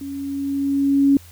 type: tone with level ramp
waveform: sine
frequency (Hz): 277.9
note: C#4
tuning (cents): +4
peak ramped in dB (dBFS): -28 to -10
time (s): 0.01-1.17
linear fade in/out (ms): 2
effects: added 86 Hz sine -43 dBFS peak until 1.31 s + white hiss -48 dBFS RMS until 1.31 s